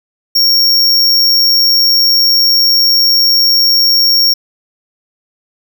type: tone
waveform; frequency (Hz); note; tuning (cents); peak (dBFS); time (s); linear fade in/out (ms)
square; 5530; F8; -18; -7; 0.35-4.34; 10
effects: 8-bit